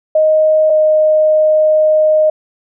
sine tone pair in turn, 623 / 619.1 Hz, D#5 / D#5, +2 / -9 cents, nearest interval unison, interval 11 cents, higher first, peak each -7 dBFS, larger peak neither, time 0.15-0.7 / 0.7-2.3 s, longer second, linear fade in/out 5 ms, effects none

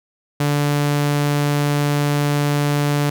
sawtooth tone, 145.4 Hz, D3, 17 cents flat, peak -12 dBFS, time 0.4-3.1 s, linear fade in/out 5 ms, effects none

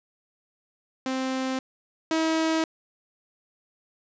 sawtooth tone pair in turn, 261.6 / 321.2 Hz, C4 / E4, 0 / -45 cents, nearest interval major third, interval 355 cents, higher second, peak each -22 / -18 dBFS, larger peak second, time 1.06-1.59 / 2.11-2.64 s, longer neither, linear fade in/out 2 ms, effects resampled to 16000 Hz + 10-bit

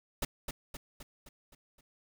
pink noise with echo, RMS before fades -32 dBFS, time 0.22-0.25 s, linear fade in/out 5 ms, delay 260 ms, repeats 6, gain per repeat -5 dB, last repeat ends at 1.81 s, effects none

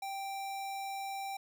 square tone, 784 Hz, G5, in tune, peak -38 dBFS, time 0.02-1.37 s, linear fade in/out 5 ms, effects 13-bit

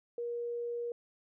sine tone, 474.9 Hz, A#4, 32 cents sharp, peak -34 dBFS, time 0.18-0.92 s, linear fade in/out 2 ms, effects none

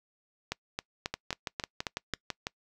two click trains, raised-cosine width 0.2 ms, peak -14 / -15 dBFS, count 7 / 9, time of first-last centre 0.52-2.137 / 1.14-2.469 s, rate 3.71 / 6.02 Hz, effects noise-tail reverb RT60 0.1 s tail -25 dB re dry

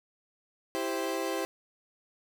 30% pulse chord, C major, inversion first, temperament equal, 329.6 / 392 / 523.3 Hz, E4 / G4 / C5, 0 / 0 / 0 cents, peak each -32 dBFS, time 0.75-1.45 s, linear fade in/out 0 ms, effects none

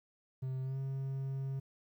triangle tone with pitch glide, 130.81 to 135.03 Hz, C3 to C#3, 0 to -45 cents, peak -33 dBFS, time 0.42-1.6 s, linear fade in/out 10 ms, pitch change +55 cents, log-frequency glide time 0.62-0.78 s, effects 12-bit

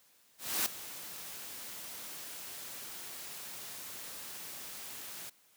white noise with ADSR envelope, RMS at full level -30 dBFS, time 0.38-5.3 s, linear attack 280 ms, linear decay 4 ms, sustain -15 dB, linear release 9 ms, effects white hiss -66 dBFS RMS until 5.56 s + high-pass 100 Hz 12 dB/octave

